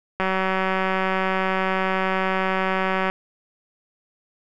click train, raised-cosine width 0.5 ms, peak -8 dBFS, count 549, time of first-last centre 0.2-3.099 s, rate 189 Hz, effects none

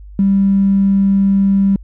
triangle tone, 196.3 Hz, G3, 3 cents sharp, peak -5 dBFS, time 0.19-1.76 s, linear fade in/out 2 ms, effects tanh soft clip ceiling -7 dBFS + added 50 Hz sine -32 dBFS peak until 1.83 s

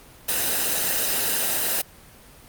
white noise with comb filter, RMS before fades -23 dBFS, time 0.28-1.82 s, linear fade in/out 10 ms, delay 0.89 ms, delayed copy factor -0.5, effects pink hiss -48 dBFS RMS until 2.48 s + Opus 32 kbps

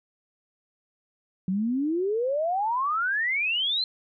sine exponential sweep, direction up, 180.4 to 4186 Hz, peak -23 dBFS, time 1.48-3.84 s, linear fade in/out 2 ms, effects none

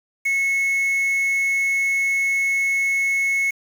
triangle tone with quantisation, 2192 Hz, C#7, 20 cents flat, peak -16 dBFS, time 0.25-3.51 s, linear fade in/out 10 ms, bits 6, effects none

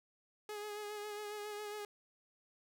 sawtooth tone with vibrato, 417.9 Hz, G#4, 11 cents sharp, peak -38 dBFS, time 0.49-1.85 s, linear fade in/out 2 ms, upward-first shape sine, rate 7.3 Hz, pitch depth 27 cents each way, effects none

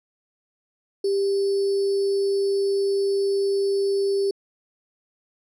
sine tone with sample-and-hold, 395.4 Hz, G4, 15 cents sharp, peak -19 dBFS, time 1.04-4.31 s, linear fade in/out 5 ms, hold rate 4900 Hz, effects low-pass 9000 Hz 12 dB/octave

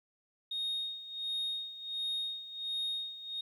sine tone with tremolo, 3717 Hz, A#7, 6 cents flat, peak -30 dBFS, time 0.51-3.41 s, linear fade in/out 5 ms, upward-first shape sine, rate 1.4 Hz, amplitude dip 80%, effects tanh soft clip ceiling -30 dBFS + 12-bit

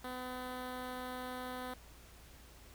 10% pulse tone with notch filter, 252.5 Hz, B3, 39 cents sharp, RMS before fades -43 dBFS, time 0.04-1.74 s, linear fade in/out 5 ms, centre 6600 Hz, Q 1.1, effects added 58 Hz sine -58 dBFS peak until 2.74 s + pink hiss -59 dBFS RMS until 2.74 s

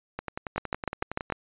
two click trains, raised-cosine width 0.5 ms, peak -17 / -12 dBFS, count 13 / 6, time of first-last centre 0.19-1.301 / 0.58-1.323 s, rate 10.8 / 6.73 Hz, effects resampled to 8000 Hz

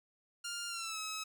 10% pulse tone with pitch glide, 1402 to 1285.6 Hz, F6 to E6, +6 to -44 cents, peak -30 dBFS, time 0.44-1.24 s, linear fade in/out 10 ms, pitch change -150 cents, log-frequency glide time 0.68-0.99 s, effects none

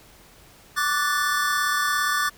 square chord, D major seventh, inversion third, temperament equal with one note detuned, 1137.3 / 1174.7 / 1480 / 1760 Hz, C#6 / D6 / F#6 / A6, +44 / 0 / 0 / 0 cents, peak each -32 / -26 / -28 / -26 dBFS, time 0.76-2.3 s, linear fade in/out 20 ms, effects pink hiss -51 dBFS RMS until 2.37 s

